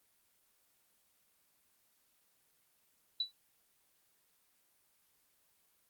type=tone with exponential decay; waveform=sine; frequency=3951 Hz; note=B7; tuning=in tune; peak=-28 dBFS; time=3.2-3.32 s; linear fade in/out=5 ms; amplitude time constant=25 ms; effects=white hiss -73 dBFS RMS until 5.89 s + Opus 24 kbps